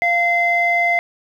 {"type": "tone pair together", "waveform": "sine", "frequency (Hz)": [695.4, 2066], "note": ["F5", "C7"], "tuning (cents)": [-8, -22], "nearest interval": "octave + perfect fifth", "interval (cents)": 1886, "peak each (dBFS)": [-17, -15], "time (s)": [0.02, 0.99], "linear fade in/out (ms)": 0, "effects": ["tanh soft clip ceiling -7 dBFS", "8-bit"]}